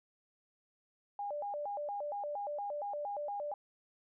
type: tone with vibrato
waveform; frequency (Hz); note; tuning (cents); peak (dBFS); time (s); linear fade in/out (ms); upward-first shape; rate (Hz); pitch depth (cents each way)
sine; 692; F5; -16; -36; 1.19-3.54; 2; square; 4.3; 280
effects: none